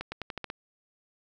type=accelerating click train; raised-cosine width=0.3 ms; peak=-19 dBFS; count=7; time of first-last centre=0.01-0.501 s; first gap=110 ms; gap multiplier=0.88; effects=none